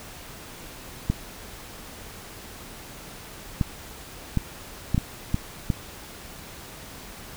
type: clicks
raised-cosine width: 5 ms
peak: -9 dBFS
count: 7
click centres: 1.1 / 3.612 / 4.373 / 4.946 / 4.979 / 5.344 / 5.702 s
effects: pink hiss -42 dBFS RMS until 7.36 s